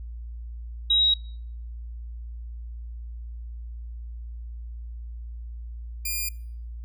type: tone pair in turn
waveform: sine / 5% pulse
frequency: 3824 / 2414 Hz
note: A#7 / D7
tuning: +43 / +47 cents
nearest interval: minor sixth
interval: 796 cents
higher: first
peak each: -17 dBFS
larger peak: neither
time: 0.9-1.14 / 6.05-6.29 s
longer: neither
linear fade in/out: 5 ms
effects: noise-tail reverb RT60 0.6 s tail -26 dB re dry + added 58 Hz sine -34 dBFS peak until 6.84 s